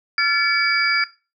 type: tone cluster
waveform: sine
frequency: 1376 / 1729 / 2275 / 4812 Hz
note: F6 / A6 / C#7 / D8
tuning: -26 / -31 / +44 / +41 cents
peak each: -21 dBFS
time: 0.18-1.04 s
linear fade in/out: 2 ms
effects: noise-tail reverb RT60 0.3 s tail -18 dB re dry